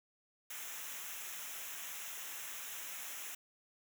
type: noise with comb filter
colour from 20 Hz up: white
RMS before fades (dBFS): -45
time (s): 0.5-3.35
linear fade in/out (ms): 5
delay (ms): 0.22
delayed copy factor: -0.75
effects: none

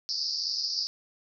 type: band-pass noise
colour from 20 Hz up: pink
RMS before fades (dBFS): -31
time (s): 0.09-0.87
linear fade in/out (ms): 0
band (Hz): 4600 to 5300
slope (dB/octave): 96
effects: none

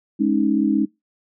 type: tone cluster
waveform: sine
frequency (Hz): 210 / 275.4 / 312.1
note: G#3 / C#4 / D#4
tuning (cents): +19 / -11 / +5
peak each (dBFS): -20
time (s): 0.19-0.86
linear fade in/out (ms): 20
effects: noise-tail reverb RT60 0.2 s tail -23 dB re dry

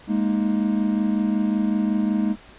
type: chord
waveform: triangle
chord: Ab suspended second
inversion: none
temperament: equal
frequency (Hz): 207.7 / 233.1 / 311.1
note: Ab3 / Bb3 / Eb4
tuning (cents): 0 / 0 / 0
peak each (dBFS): -19 / -23 / -24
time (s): 0.07-2.36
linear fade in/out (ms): 50
effects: pink hiss -47 dBFS RMS until 2.58 s + resampled to 8000 Hz

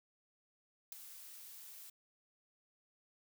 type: noise with ADSR envelope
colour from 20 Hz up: blue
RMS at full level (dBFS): -41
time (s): 0.92-1.9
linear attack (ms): 3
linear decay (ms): 9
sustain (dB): -12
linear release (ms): 6
effects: none

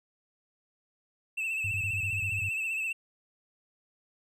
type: tone with vibrato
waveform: triangle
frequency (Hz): 2636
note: E7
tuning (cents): -1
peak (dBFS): -28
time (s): 1.37-2.93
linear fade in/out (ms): 10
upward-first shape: triangle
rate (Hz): 15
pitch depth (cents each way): 63
type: tone bursts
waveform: sine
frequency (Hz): 99.3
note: G2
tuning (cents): +23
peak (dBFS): -33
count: 9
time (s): 1.64-2.492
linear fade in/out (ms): 5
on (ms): 76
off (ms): 21
effects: none

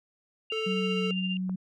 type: tone with tremolo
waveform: sine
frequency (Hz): 2794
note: F7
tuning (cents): 0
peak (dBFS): -29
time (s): 0.5-1.37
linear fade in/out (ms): 2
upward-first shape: triangle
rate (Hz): 15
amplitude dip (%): 65
type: tone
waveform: square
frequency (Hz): 440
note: A4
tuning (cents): 0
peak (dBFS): -31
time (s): 0.52-1.11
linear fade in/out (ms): 2
type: tone with pitch glide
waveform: sine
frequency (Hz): 188.8 to 185.45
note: F#3 to F#3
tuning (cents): +35 to +4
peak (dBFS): -28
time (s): 0.66-1.56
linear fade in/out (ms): 10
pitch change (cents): -31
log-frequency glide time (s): 0.79-1
type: click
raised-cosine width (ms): 1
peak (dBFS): -29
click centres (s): 1.495
effects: low-pass 5000 Hz 12 dB/octave

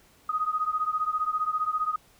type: beating tone pair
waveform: sine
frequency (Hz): 1244.5 / 1259.5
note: D#6 / D#6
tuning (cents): 0 / +21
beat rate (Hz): 15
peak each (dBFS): -27 / -29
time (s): 0.29-1.96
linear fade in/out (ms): 5
effects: pink hiss -59 dBFS RMS until 2.19 s

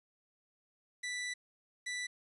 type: tone bursts at uneven times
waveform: sawtooth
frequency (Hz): 1975.5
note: B6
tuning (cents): 0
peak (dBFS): -33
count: 2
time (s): 1.03-1.34 / 1.86-2.07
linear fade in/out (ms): 10
effects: resampled to 24000 Hz + 11-bit

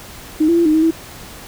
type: tone with pitch steps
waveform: sine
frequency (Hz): 310.1 / 338 / 340.1 / 308 / 317.1 / 326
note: D#4 / E4 / F4 / D#4 / D#4 / E4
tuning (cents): -6 / +43 / -46 / -17 / +33 / -19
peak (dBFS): -10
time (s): 0.4-0.91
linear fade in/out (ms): 10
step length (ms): 85
effects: pink hiss -36 dBFS RMS until 1.47 s

